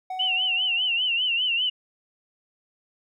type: tone with exponential decay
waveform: triangle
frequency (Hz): 746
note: F#5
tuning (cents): +14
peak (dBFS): -26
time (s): 0.1-1.35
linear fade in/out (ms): 5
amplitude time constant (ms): 270
type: tone with vibrato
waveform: sine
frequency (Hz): 2877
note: F#7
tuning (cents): -49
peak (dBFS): -21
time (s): 0.19-1.7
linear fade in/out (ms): 10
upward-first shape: sine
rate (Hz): 5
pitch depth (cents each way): 110
effects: none